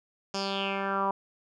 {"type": "tone with low-pass filter sweep", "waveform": "10% pulse", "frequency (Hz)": 196, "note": "G3", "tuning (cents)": 0, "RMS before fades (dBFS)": -30, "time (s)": [0.34, 1.11], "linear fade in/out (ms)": 2, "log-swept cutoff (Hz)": [5800, 970], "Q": 4.7, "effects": []}